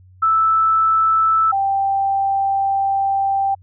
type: tone pair in turn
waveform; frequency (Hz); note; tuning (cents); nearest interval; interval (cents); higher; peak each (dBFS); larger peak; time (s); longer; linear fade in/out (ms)
sine; 1316 / 785; E6 / G5; -3 / +2; major sixth; 895; first; -12 / -15; first; 0.22-1.52 / 1.52-3.55; second; 10
effects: added 92 Hz sine -44 dBFS peak until 3.62 s